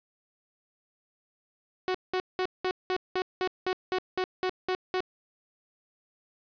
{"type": "tone bursts", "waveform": "sawtooth", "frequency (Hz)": 370, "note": "F#4", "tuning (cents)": 0, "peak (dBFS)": -22, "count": 13, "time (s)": [1.88, 5.005], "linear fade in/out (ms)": 0, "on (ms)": 65, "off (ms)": 190, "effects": ["resampled to 11025 Hz", "10-bit"]}